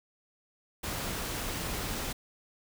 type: noise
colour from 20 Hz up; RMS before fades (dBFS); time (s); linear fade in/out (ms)
pink; -35; 0.83-2.13; 10
effects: none